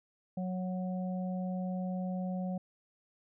harmonic tone, 184 Hz, F#3, 9 cents flat, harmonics 1 / 3 / 4, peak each -33 / -43 / -45 dBFS, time 0.37-2.58 s, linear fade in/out 5 ms, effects none

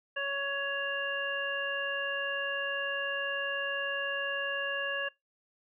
harmonic tone, 558 Hz, C#5, 11 cents sharp, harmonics 1 / 2 / 3 / 5, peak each -37 / -41 / -33 / -37 dBFS, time 0.16-5.09 s, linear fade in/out 10 ms, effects noise-tail reverb RT60 0.2 s tail -24 dB re dry

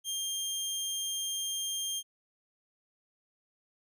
20% pulse tone, 3197 Hz, G7, 33 cents sharp, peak -27 dBFS, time 0.04-2.03 s, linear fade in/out 50 ms, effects none

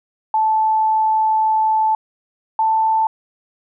sine tone pair in turn, 874 / 883.6 Hz, A5 / A5, -12 / +7 cents, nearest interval unison, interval 19 cents, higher second, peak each -13 dBFS, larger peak neither, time 0.34-1.95 / 2.59-3.07 s, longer first, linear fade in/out 2 ms, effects none

